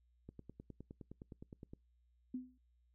click train, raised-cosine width 3 ms, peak -37 dBFS, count 15, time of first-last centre 0.29-1.735 s, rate 9.69 Hz
sine tone with exponential decay, 253.5 Hz, B3, 45 cents sharp, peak -36 dBFS, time 2.34-2.58 s, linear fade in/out 5 ms, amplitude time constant 52 ms
effects noise-tail reverb RT60 0.2 s tail -26 dB re dry + added 60 Hz sine -70 dBFS peak until 2.94 s

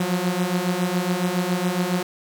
sawtooth beating tone pair, 175.2 / 182.4 Hz, F3 / F#3, +6 / -24 cents, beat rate 7.2 Hz, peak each -21 / -19 dBFS, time 0-2.03 s, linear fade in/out 5 ms, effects 7-bit

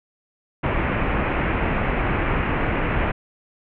pink low-pass noise, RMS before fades -22 dBFS, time 0.63-3.12 s, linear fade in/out 10 ms, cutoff 2600 Hz, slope 48 dB/octave, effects none

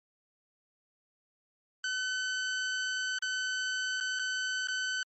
sawtooth tone with dropouts, 1516 Hz, F#6, 42 cents sharp, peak -27 dBFS, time 1.84-5.03 s, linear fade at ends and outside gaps 2 ms, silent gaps 3.186-3.223 / 4.002-4.008 / 4.19-4.194 / 4.673-4.684 s, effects MP3 32 kbps

